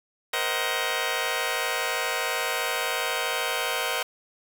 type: chord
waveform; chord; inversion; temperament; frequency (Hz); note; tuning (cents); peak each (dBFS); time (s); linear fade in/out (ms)
10% pulse; C half-diminished seventh; third; just; 470.9 / 523.3 / 627.9 / 753.5; Bb4 / C5 / Eb5 / Gb5; +18 / 0 / +16 / +31; -23; 0.33-4.03; 5
effects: 7-bit